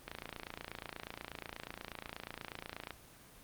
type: click train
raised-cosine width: 0.3 ms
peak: -25 dBFS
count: 81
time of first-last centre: 0.08-2.907 s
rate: 28.3 Hz
effects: pink hiss -57 dBFS RMS until 3.43 s + Opus 24 kbps